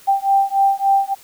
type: beating tone pair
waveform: sine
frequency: 785 / 788.5 Hz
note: G5 / G5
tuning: +2 / +10 cents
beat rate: 3.5 Hz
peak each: -16 dBFS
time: 0.07-1.15 s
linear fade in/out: 20 ms
effects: white hiss -46 dBFS RMS until 1.23 s